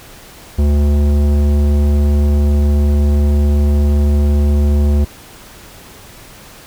sine tone with tanh clipping, 72.7 Hz, D2, 17 cents flat, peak -11 dBFS, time 0.58-5.05 s, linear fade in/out 10 ms, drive 15 dB, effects pink hiss -38 dBFS RMS until 6.66 s

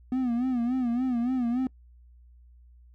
triangle tone with vibrato, 246.9 Hz, B3, in tune, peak -22 dBFS, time 0.12-1.67 s, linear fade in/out 2 ms, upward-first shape sine, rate 3.5 Hz, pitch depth 100 cents each way, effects noise-tail reverb RT60 0.1 s tail -24 dB re dry + added 60 Hz sine -51 dBFS peak until 2.94 s

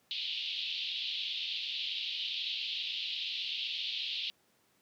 pink band-pass noise, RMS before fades -37 dBFS, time 0.11-4.3 s, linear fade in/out 0 ms, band 2800 to 4100 Hz, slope 48 dB/octave, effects pink hiss -70 dBFS RMS until 4.81 s + high-pass 150 Hz 12 dB/octave

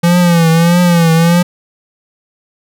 square tone with vibrato, 170 Hz, F3, 46 cents flat, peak -7 dBFS, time 0.03-1.43 s, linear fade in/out 10 ms, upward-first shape triangle, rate 1.6 Hz, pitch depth 87 cents each way, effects none

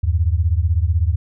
sine beating tone pair, 77.78 / 93.78 Hz, D#2 / F#2, 0 / +24 cents, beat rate 16 Hz, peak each -16 / -18 dBFS, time 0.03-1.16 s, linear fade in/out 10 ms, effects none

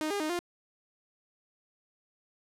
sawtooth tone with pitch steps, 309.3 / 405.2 / 308.9 / 350.2 Hz, D#4 / G#4 / D#4 / F4, -10 / -43 / -12 / +5 cents, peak -26 dBFS, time 0.01-0.39 s, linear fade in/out 0 ms, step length 95 ms, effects low-pass 12000 Hz 12 dB/octave

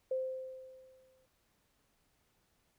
sine tone with exponential decay, 520 Hz, C5, 11 cents flat, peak -30 dBFS, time 0.11-1.26 s, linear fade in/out 5 ms, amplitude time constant 250 ms, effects pink hiss -75 dBFS RMS until 2.78 s

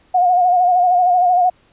sine tone with vibrato, 720 Hz, F#5, 47 cents flat, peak -10 dBFS, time 0.14-1.5 s, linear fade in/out 10 ms, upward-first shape sine, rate 13 Hz, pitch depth 49 cents each way, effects pink hiss -55 dBFS RMS until 1.72 s + resampled to 8000 Hz

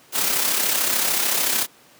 white noise with amplitude modulation, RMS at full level -19 dBFS, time 0.12-1.67 s, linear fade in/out 50 ms, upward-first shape sine, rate 33.5 Hz, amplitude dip 45%, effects pink hiss -51 dBFS RMS until 1.99 s + high-pass 200 Hz 12 dB/octave

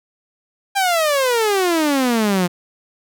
sawtooth exponential sweep, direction down, 807 to 172.4 Hz, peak -11 dBFS, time 0.75-2.48 s, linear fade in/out 20 ms, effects none

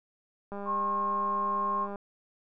click train, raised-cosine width 1 ms, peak -26 dBFS, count 290, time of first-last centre 0.52-1.958 s, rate 201 Hz
sine tone with pitch glide, 1077 to 1070.2 Hz, C6 to C6, +50 to +39 cents, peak -27 dBFS, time 0.65-1.88 s, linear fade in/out 50 ms, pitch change -11 cents, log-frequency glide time 0.78-1.44 s
effects none

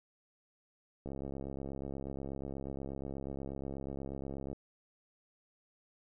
click train, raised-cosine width 2 ms, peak -28 dBFS, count 238, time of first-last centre 1.06-4.53 s, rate 68.3 Hz, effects none

